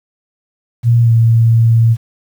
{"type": "tone with pitch glide", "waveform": "sine", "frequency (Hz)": [117.8, 114.58], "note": ["A#2", "A#2"], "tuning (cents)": [19, -29], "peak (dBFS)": -6, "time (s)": [0.83, 1.97], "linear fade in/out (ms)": 50, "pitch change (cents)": -48, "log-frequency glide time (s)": [1.02, 1.11], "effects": ["7-bit"]}